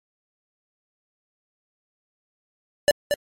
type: tone with echo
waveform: square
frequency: 583 Hz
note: D5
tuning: 13 cents flat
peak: -13 dBFS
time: 2.88-2.91 s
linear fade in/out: 0 ms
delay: 230 ms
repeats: 1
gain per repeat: -6 dB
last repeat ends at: 3.14 s
effects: MP3 64 kbps